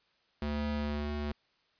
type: ring-modulated tone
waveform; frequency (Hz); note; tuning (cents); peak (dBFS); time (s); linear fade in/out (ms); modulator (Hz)
40% pulse; 147.1; D3; +3; -28; 0.42-1.32; 2; 74.1
effects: white hiss -71 dBFS RMS until 1.79 s + resampled to 11025 Hz